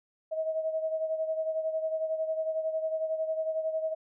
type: beating tone pair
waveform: sine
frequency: 635 / 646 Hz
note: D#5 / E5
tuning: +35 / -35 cents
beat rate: 11 Hz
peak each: -29 / -36 dBFS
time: 0.31-3.95 s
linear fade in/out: 20 ms
effects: none